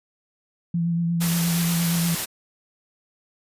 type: tone with vibrato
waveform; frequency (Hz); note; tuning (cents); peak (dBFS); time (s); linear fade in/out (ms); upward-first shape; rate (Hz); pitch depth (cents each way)
sine; 169.4; E3; +48; -20; 0.74-2.15; 5; triangle; 8.5; 28
type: noise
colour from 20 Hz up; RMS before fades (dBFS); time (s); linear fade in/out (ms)
white; -27; 1.2-2.26; 20
effects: resampled to 32000 Hz